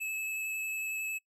square tone with vibrato, 2600 Hz, E7, 24 cents flat, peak -34 dBFS, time 0-1.19 s, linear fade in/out 20 ms, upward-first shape square, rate 11 Hz, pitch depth 9 cents each way, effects noise-tail reverb RT60 0.1 s tail -24 dB re dry

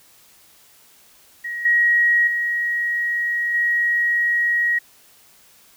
sine tone with level steps, 1897 Hz, A#6, 30 cents sharp, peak -25 / -13 / -19 / -16 dBFS, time 1.44-4.79 s, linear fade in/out 10 ms, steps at 1.65 / 2.27 / 3.54 s, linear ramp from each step 5 ms, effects white hiss -52 dBFS RMS until 5.76 s

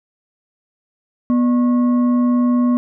sine tone with frequency modulation, 244.7 Hz, B3, 16 cents flat, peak -12 dBFS, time 1.3-2.77 s, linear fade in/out 0 ms, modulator 844 Hz, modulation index 0.3, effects none

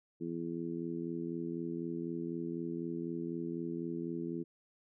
harmonic tone, 84 Hz, E2, 33 cents sharp, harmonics 2 / 3 / 4 / 5, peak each -42 / -41 / -39 / -46 dBFS, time 0.2-4.44 s, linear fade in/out 20 ms, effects none

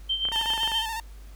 sine tone with tremolo, 3127 Hz, G7, 5 cents flat, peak -22 dBFS, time 0.09-0.86 s, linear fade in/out 10 ms, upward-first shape sine, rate 7.7 Hz, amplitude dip 65%
clicks, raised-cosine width 0.5 ms, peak -22 dBFS, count 12, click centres 0.253 / 0.287 / 0.318 / 0.36 / 0.413 / 0.459 / 0.504 / 0.536 / 0.578 / 0.633 / 0.676 / 0.718 s
sawtooth tone with vibrato, 894 Hz, A5, 27 cents sharp, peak -26 dBFS, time 0.32-1 s, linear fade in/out 2 ms, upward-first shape square, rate 14 Hz, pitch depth 36 cents each way
effects added 50 Hz sine -41 dBFS peak until 1.35 s + pink hiss -56 dBFS RMS until 1.35 s

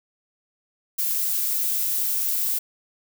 violet noise, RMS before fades -24 dBFS, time 0.98-2.59 s, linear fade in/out 10 ms, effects none

